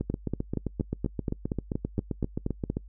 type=two click trains; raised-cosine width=3 ms; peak=-16 / -15 dBFS; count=22 / 12; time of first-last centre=0.01-2.77 / 0.1-2.7 s; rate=7.61 / 4.23 Hz; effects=noise-tail reverb RT60 0.1 s tail -25 dB re dry + added 50 Hz sine -44 dBFS peak until 2.88 s